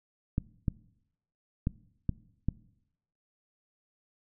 clicks, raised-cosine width 5 ms, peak -15 dBFS, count 5, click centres 0.381 / 0.682 / 1.671 / 2.093 / 2.486 s, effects noise-tail reverb RT60 0.8 s tail -21 dB re dry

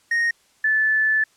triangle / sine tone pair in turn, 1862 / 1744.5 Hz, A#6 / A6, -2 / -15 cents, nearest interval minor second, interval 113 cents, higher first, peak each -16 / -16 dBFS, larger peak neither, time 0.11-0.31 / 0.64-1.24 s, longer second, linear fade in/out 5 ms, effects white hiss -59 dBFS RMS until 1.36 s + low-pass 9000 Hz 12 dB/octave

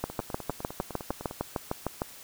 two click trains, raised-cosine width 1 ms, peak -23 / -14 dBFS, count 13 / 14, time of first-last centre 0.1-1.311 / 0.04-2.019 s, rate 9.91 / 6.57 Hz, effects white hiss -48 dBFS RMS until 2.23 s

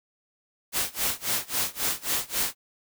white noise with tremolo, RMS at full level -25 dBFS, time 0.72-2.55 s, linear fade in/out 50 ms, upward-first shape sine, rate 3.7 Hz, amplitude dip 95%, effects none

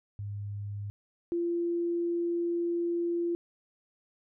sine tone pair in turn, 102 / 343.1 Hz, G#2 / F4, -31 / -31 cents, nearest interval octave + major sixth, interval 2100 cents, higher second, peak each -34 / -27 dBFS, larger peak second, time 0.19-0.9 / 1.32-3.35 s, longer second, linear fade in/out 0 ms, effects none

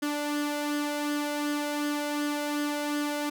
sawtooth tone with flanger, 293.7 Hz, D4, in tune, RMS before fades -30 dBFS, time 0.02-3.3 s, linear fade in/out 10 ms, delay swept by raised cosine 0.61 to 1.43 ms, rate 2.7 Hz, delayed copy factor +0.5, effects none

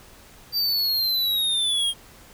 square linear sweep, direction down, 4699 to 3208 Hz, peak -21 dBFS, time 0.52-1.94 s, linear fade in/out 50 ms, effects pink hiss -49 dBFS RMS until 2.33 s

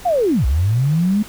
sine linear two-way sweep, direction down then up, 745 to 57.4 to 216.1 Hz, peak -13 dBFS, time 0.05-1.23 s, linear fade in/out 10 ms, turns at 0.46 s, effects pink hiss -38 dBFS RMS until 1.28 s

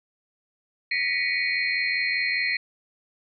sine tone cluster, 1928 / 2013 / 2237 / 2456 / 4212 Hz, B6 / B6 / C#7 / D#7 / C8, -42 / +33 / +15 / -23 / +11 cents, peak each -28 / -30 / -27 / -31 / -31 dBFS, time 0.91-2.57 s, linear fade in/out 5 ms, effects none

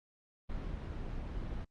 brown noise, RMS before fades -39 dBFS, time 0.49-1.65 s, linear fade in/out 10 ms, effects low-pass 4000 Hz 12 dB/octave + Opus 32 kbps

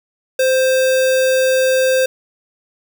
sine tone with sample-and-hold, 520 Hz, C5, 11 cents flat, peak -11 dBFS, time 0.39-2.06 s, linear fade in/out 5 ms, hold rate 2100 Hz, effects none

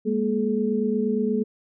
sine tone cluster, 206.3 / 234.8 / 426.8 Hz, G#3 / A#3 / G#4, -11 / +13 / +47 cents, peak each -25 dBFS, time 0.05-1.44 s, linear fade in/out 20 ms, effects none

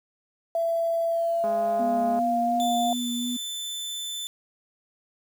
sine tone with pitch glide, 668 to 706.5 Hz, E5 to F5, +23 to +20 cents, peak -22 dBFS, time 0.55-2.93 s, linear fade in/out 2 ms, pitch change +97 cents, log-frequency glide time 1.08-2.68 s
click train, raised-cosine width 1 ms, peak -22 dBFS, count 157, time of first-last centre 1.44-2.19 s, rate 208 Hz
sine tone with vibrato, 241.9 Hz, B3, 36 cents flat, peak -27 dBFS, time 1.79-3.37 s, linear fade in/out 10 ms, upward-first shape sine, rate 2.8 Hz, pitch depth 20 cents each way
sawtooth tone, 3524 Hz, A7, 2 cents sharp, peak -28 dBFS, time 2.6-4.27 s, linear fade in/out 0 ms
effects high-pass 100 Hz 12 dB/octave + 8-bit

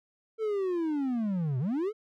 triangle linear two-way sweep, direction down then up, 450.2 to 120.8 to 450.2 Hz, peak -25 dBFS, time 0.38-1.93 s, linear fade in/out 50 ms, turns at 1.59 s, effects none

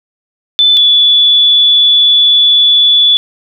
sine tone pair in turn, 3512 / 3444 Hz, A7 / A7, -4 / -38 cents, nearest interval unison, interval 34 cents, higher first, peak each -4 dBFS, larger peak neither, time 0.59-0.77 / 0.77-3.17 s, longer second, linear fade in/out 0 ms, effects none

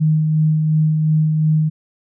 sine tone with tremolo, 155.56 Hz, D#3, in tune, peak -11 dBFS, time 0-1.7 s, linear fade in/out 20 ms, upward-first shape sine, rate 2.8 Hz, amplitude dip 30%, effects none

